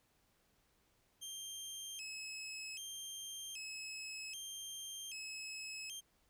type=tone with vibrato; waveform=20% pulse; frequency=2862 Hz; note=F7; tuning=42 cents sharp; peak=-39 dBFS; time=1.21-6.01 s; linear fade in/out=20 ms; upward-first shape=square; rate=0.64 Hz; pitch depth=180 cents each way; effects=pink hiss -75 dBFS RMS until 6.29 s